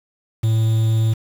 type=tone with quantisation; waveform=triangle; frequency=111.4 Hz; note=A2; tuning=22 cents sharp; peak=-12 dBFS; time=0.43-1.14 s; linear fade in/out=10 ms; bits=6; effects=none